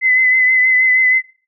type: tone with vibrato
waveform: sine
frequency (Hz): 2030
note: B6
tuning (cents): +47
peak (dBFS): -9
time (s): 0.01-1.22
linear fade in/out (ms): 50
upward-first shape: triangle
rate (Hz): 6.3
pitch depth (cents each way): 33
effects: noise-tail reverb RT60 0.4 s tail -23 dB re dry